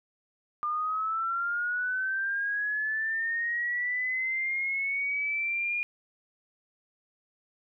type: linear sweep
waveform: sine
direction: up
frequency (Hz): 1197 to 2434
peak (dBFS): -27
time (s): 0.63-5.83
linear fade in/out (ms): 0
effects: none